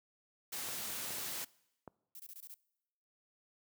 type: noise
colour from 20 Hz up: white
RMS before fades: -41 dBFS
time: 0.52-1.45 s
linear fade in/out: 10 ms
type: clicks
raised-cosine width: 1 ms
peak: -33 dBFS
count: 4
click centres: 0.687 / 1.106 / 1.184 / 1.877 s
type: noise bursts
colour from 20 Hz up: violet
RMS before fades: -50 dBFS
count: 6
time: 2.15-2.542 s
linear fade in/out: 2 ms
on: 47 ms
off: 22 ms
effects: noise-tail reverb RT60 0.9 s tail -23 dB re dry + high-pass 100 Hz 12 dB/octave